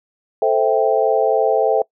sine chord, A minor seventh, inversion none, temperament equal, 440 / 523.3 / 659.3 / 784 Hz, A4 / C5 / E5 / G5, 0 / 0 / 0 / 0 cents, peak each -17 / -19 / -18 / -20 dBFS, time 0.42-1.82 s, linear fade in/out 2 ms, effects noise-tail reverb RT60 0.1 s tail -23 dB re dry

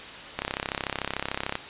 click train, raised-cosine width 0.3 ms, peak -11 dBFS, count 40, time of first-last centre 0.39-1.554 s, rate 33.5 Hz, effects white hiss -40 dBFS RMS until 1.69 s + resampled to 8000 Hz

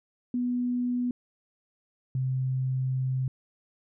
sine tone pair in turn, 245.9 / 130.26 Hz, B3 / C3, -7 / -7 cents, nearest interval major seventh, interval 1100 cents, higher first, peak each -25 dBFS, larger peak neither, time 0.34-1.11 / 2.15-3.28 s, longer second, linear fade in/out 2 ms, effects none

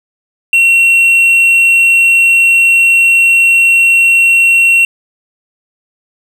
triangle tone, 2728 Hz, F7, 41 cents flat, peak -3 dBFS, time 0.53-4.85 s, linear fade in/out 2 ms, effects none

